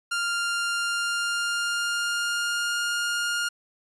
sawtooth tone with pitch glide, 1396.9 to 1415.6 Hz, F6 to F6, 0 to +23 cents, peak -21 dBFS, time 0.11-3.49 s, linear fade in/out 10 ms, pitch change +23 cents, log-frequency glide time 0.74-2.92 s, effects resampled to 24000 Hz

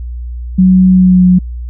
sine tone with pitch glide, 185.7 to 181.88 Hz, F#3 to F#3, +7 to -29 cents, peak -3 dBFS, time 0.58-1.39 s, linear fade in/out 10 ms, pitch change -36 cents, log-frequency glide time 0.91-1.25 s, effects added 60 Hz sine -19 dBFS peak until 1.69 s

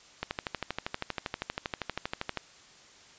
click train, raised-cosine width 0.3 ms, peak -15 dBFS, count 28, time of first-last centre 0.23-2.373 s, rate 12.6 Hz, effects white hiss -55 dBFS RMS until 3.18 s + resampled to 16000 Hz

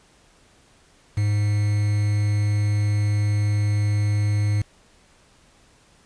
triangle tone with quantisation, 103.83 Hz, G#2, in tune, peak -16 dBFS, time 1.17-4.62 s, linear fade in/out 5 ms, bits 6, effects pink hiss -56 dBFS RMS until 6.05 s + resampled to 22050 Hz

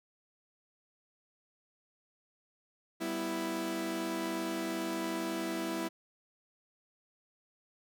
sawtooth chord, E minor, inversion first, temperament equal, 196 / 246.9 / 329.6 Hz, G3 / B3 / E4, 0 / 0 / 0 cents, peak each -37 / -37 / -31 dBFS, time 3-5.89 s, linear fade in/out 20 ms, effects none

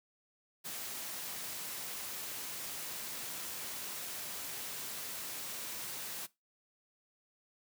white noise, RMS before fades -42 dBFS, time 0.64-6.27 s, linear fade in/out 20 ms, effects noise-tail reverb RT60 0.2 s tail -19 dB re dry + high-pass 100 Hz 12 dB/octave

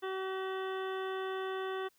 harmonic tone with a mistuned harmonic, 380 Hz, F#4, 46 cents sharp, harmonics 1 / 2 / 3 / 4 / 5 / 7 / 8 / 9, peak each -36 / -44 / -43 / -46 / -48 / -56 / -55 / -52 dBFS, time 0.02-1.89 s, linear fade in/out 20 ms, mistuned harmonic 9, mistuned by +32 cents, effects white hiss -71 dBFS RMS until 1.98 s

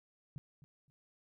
sine tone with echo, 141.9 Hz, C#3, 41 cents sharp, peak -40 dBFS, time 0.36-0.38 s, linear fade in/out 0 ms, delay 260 ms, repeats 2, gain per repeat -14 dB, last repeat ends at 0.9 s, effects none

